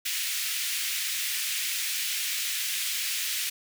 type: high-pass noise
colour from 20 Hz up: pink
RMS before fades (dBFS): -30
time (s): 0.05-3.5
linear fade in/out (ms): 10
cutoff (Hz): 2100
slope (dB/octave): 24
effects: none